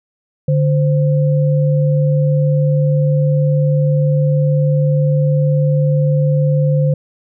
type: tone pair together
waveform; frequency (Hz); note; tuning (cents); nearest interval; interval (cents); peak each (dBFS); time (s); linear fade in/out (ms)
sine; 146.83 / 520.5; D3 / C5; 0 / -9; octave + minor seventh; 2191; -11 / -19; 0.48-6.94; 5
effects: none